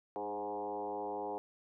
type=tone with frequency modulation; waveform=sine; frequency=621 Hz; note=D#5; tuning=3 cents flat; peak=-36 dBFS; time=0.16-1.38 s; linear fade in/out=0 ms; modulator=104 Hz; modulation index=2.8; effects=none